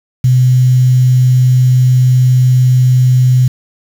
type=tone with quantisation; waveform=sine; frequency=127.1 Hz; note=C3; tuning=50 cents flat; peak=-5 dBFS; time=0.24-3.48 s; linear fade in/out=5 ms; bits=5; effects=none

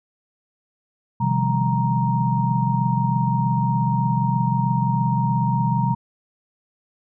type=tone cluster; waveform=sine; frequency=128.5 / 155 / 171.8 / 197.7 / 935 Hz; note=C3 / D#3 / F3 / G3 / A#5; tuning=-31 / -6 / -28 / +15 / +5 cents; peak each=-21 / -27 / -26 / -25 / -23 dBFS; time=1.2-5.95 s; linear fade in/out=10 ms; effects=none

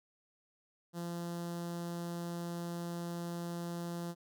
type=tone with notch filter; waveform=sawtooth; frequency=171.7 Hz; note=F3; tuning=29 cents flat; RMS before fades=-40 dBFS; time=0.93-4.15 s; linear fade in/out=50 ms; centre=2300 Hz; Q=1.1; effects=none

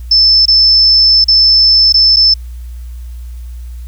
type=tone with dropouts; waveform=sine; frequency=5274 Hz; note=E8; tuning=in tune; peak=-4 dBFS; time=0.11-2.34 s; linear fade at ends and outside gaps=5 ms; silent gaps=0.456-0.48 / 1.243-1.282 / 1.925-1.941 / 2.162-2.167 s; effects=added 60 Hz sine -23 dBFS peak until 3.87 s + white hiss -48 dBFS RMS until 3.87 s

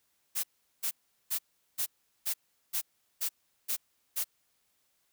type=noise bursts; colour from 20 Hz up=blue; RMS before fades=-31 dBFS; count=9; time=0.35-4.244 s; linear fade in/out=20 ms; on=86 ms; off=390 ms; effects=white hiss -74 dBFS RMS until 5.12 s

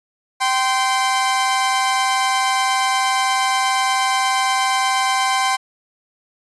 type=tone pair together; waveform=sawtooth; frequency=777 / 1038.8 Hz; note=G5 / C6; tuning=-16 / -13 cents; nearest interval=perfect fourth; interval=503 cents; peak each=-15 dBFS; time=0.4-5.57 s; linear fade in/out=20 ms; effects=resampled to 24000 Hz

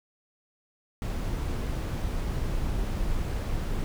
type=noise; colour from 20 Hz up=brown; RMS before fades=-29 dBFS; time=1.02-3.84 s; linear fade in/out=0 ms; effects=none

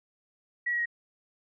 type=tone with pitch steps; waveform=sine; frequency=1928 / 1908.1 / 1888.3 Hz; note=B6 / A#6 / A#6; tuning=-42 / +40 / +22 cents; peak=-26 dBFS; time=0.66-0.858 s; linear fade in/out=10 ms; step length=66 ms; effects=none

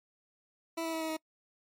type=tone with pitch steps; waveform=20% pulse; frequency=329.6 / 326.2 / 322.8 / 319.5 / 316.2 Hz; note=E4 / E4 / E4 / D#4 / D#4; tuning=0 / -18 / -36 / +46 / +28 cents; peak=-28 dBFS; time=0.77-1.17 s; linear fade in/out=10 ms; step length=80 ms; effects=noise-tail reverb RT60 0.1 s tail -25 dB re dry + MP3 64 kbps

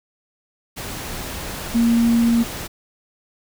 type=tone in noise; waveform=sine; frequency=233.1 Hz; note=A#3; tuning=in tune; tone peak=-13 dBFS; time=1.74-2.44 s; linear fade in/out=20 ms; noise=pink; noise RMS=-30 dBFS; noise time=0.76-2.68 s; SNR=+14 dB; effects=none

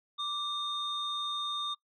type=tone pair together; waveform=sine; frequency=1174.7 / 3657 Hz; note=D6 / A#7; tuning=0 / -34 cents; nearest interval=octave + minor sixth; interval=1966 cents; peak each=-35 / -32 dBFS; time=0.18-1.75 s; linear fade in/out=20 ms; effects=noise-tail reverb RT60 0.1 s tail -19 dB re dry + tanh soft clip ceiling -27 dBFS

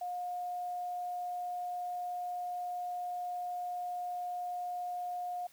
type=tone; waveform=sine; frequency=715 Hz; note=F5; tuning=41 cents sharp; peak=-35 dBFS; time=0.01-5.47 s; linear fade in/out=5 ms; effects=white hiss -62 dBFS RMS until 5.52 s

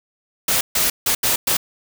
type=noise bursts at uneven times; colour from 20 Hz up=white; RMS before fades=-18 dBFS; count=5; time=0.48-0.61 / 0.75-0.9 / 1.06-1.15 / 1.23-1.36 / 1.47-1.57 s; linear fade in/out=5 ms; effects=none

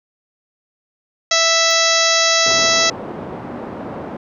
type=harmonic tone; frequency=659.3 Hz; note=E5; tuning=in tune; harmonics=1 / 2 / 3 / 4 / 5 / 6 / 7 / 8 / 9 / 10; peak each=-20 / -21 / -20 / -24 / -24 / -20 / -24 / -20 / -22 / -23 dBFS; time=1.31-2.9 s; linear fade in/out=5 ms
type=noise with exponential decay; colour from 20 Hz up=violet; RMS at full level=-36 dBFS; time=1.7-1.79 s; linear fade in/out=5 ms; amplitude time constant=18 ms
type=band-pass noise; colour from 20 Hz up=pink; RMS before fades=-29 dBFS; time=2.46-4.17 s; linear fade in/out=5 ms; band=180 to 830 Hz; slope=12 dB/octave
effects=none

